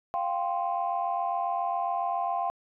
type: chord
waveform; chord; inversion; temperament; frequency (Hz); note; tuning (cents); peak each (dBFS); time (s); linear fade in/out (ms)
sine; F suspended second; none; just; 698.5 / 785.8 / 1047.7; F5 / G5 / C6; 0 / +4 / +2; -29 / -30 / -32; 0.14-2.5; 0
effects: tanh soft clip ceiling -18 dBFS